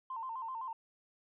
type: tone with vibrato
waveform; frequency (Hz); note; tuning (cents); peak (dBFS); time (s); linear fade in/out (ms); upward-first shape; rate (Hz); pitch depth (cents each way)
triangle; 972; B5; -28; -34; 0.1-0.73; 5; square; 7.8; 120
effects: tanh soft clip ceiling -36 dBFS + resampled to 8000 Hz